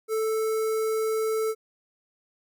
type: tone with notch filter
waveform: square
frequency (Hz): 440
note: A4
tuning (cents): 0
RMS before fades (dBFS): -26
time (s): 0.08-1.55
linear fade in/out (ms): 50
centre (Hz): 3200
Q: 0.62
effects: none